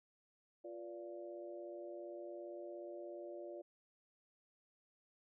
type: harmonic tone with a mistuned harmonic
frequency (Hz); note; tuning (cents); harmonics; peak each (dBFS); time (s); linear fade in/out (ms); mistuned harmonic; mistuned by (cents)
116.5; A#2; -1; 3 / 4 / 5 / 6; -49 / -57 / -49 / -60; 0.64-3.62; 10; 4; +70
effects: none